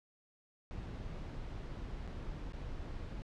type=noise with dropouts; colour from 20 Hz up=brown; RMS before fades=-43 dBFS; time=0.71-3.22 s; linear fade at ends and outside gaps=0 ms; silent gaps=2.069-2.076 / 2.523-2.533 s; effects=low-pass 5000 Hz 12 dB/octave